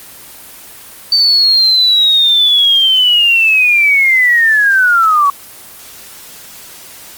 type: linear sweep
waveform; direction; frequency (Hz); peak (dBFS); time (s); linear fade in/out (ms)
sine; down; 4584 to 1108.7; -6; 1.12-5.3; 2
effects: white hiss -34 dBFS RMS until 7.17 s + Opus 24 kbps